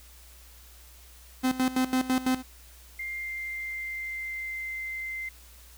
45% pulse tone with tremolo, 257.5 Hz, C4, 28 cents flat, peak -22 dBFS, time 1.43-2.43 s, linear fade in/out 20 ms, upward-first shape square, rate 6 Hz, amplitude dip 80%
sine tone with pitch glide, 2100 to 2079 Hz, C7 to C7, +6 to -12 cents, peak -32 dBFS, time 2.99-5.29 s, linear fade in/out 5 ms, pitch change -18 cents, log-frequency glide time 3.15-4.7 s
effects added 60 Hz sine -51 dBFS peak until 5.77 s + white hiss -54 dBFS RMS until 5.77 s

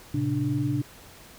sine tone cluster, 113.4 / 134.7 / 295.1 Hz, A#2 / C#3 / D4, -47 / -49 / +8 cents, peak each -30 / -27 / -27 dBFS, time 0.14-0.82 s, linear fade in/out 5 ms, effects pink hiss -49 dBFS RMS until 1.38 s

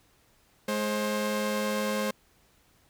sawtooth tone pair together, 210.5 / 531 Hz, G#3 / C5, +24 / +25 cents, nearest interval octave + major third, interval 1601 cents, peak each -26 dBFS, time 0.68-2.11 s, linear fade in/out 5 ms, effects pink hiss -64 dBFS RMS until 2.89 s

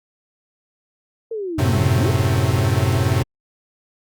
sine linear two-way sweep, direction down then up, 463.1 to 96.7 to 463.1 Hz, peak -23 dBFS, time 1.31-2.11 s, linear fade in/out 5 ms, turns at 1.94 s
45% pulse chord, F# diminished, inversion none, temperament equal, 92.5 / 110 / 130.81 Hz, F#2 / A2 / C3, 0 / 0 / 0 cents, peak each -20 dBFS, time 1.58-3.23 s, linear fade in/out 10 ms
effects Opus 32 kbps

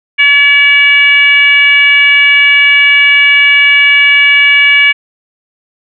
sine tone with frequency modulation, 2282 Hz, C#7, 50 cents sharp, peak -3 dBFS, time 0.18-4.93 s, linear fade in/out 20 ms, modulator 575 Hz, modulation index 0.79, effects none

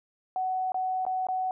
sine tone with dropouts, 747 Hz, F#5, 16 cents sharp, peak -26 dBFS, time 0.36-1.51 s, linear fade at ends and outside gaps 1 ms, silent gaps 0.72-0.744 / 1.052-1.065 / 1.269-1.286 s, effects none

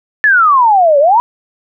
sine exponential two-way sweep, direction down then up, 1772 to 549 to 1002 Hz, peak -5 dBFS, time 0.24-1.2 s, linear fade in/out 0 ms, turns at 0.99 s, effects none

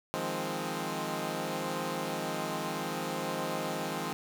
10% pulse chord, F minor seventh, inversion third, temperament equal, 155.56 / 174.61 / 207.7 / 261.6 Hz, Eb3 / F3 / Ab3 / C4, 0 / 0 / 0 / 0 cents, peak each -30 dBFS, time 0.14-4.13 s, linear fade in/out 0 ms, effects none

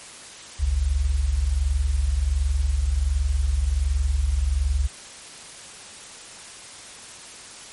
sine tone pair together, 48.95 / 70.3 Hz, G1 / C#2, -2 / +25 cents, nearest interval tritone, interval 627 cents, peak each -24 / -20 dBFS, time 0.59-4.88 s, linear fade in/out 20 ms, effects white hiss -41 dBFS RMS until 7.72 s + MP3 48 kbps

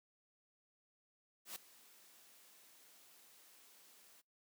white noise with ADSR envelope, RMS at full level -45 dBFS, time 1.45-4.22 s, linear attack 110 ms, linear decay 3 ms, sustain -19 dB, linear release 25 ms, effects noise-tail reverb RT60 0.2 s tail -25 dB re dry + high-pass 200 Hz 12 dB/octave

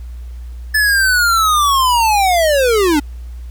square linear sweep, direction down, 1745 to 278.4 Hz, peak -11 dBFS, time 0.74-3 s, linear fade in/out 10 ms, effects added 60 Hz sine -26 dBFS peak until 3.5 s + pink hiss -51 dBFS RMS until 3.5 s

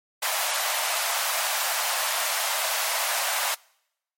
pink high-pass noise, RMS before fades -26 dBFS, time 0.22-3.55 s, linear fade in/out 10 ms, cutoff 610 Hz, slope 48 dB/octave, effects noise-tail reverb RT60 0.8 s tail -26 dB re dry + MP3 64 kbps

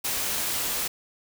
white noise, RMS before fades -28 dBFS, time 0.04-0.88 s, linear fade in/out 10 ms, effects none

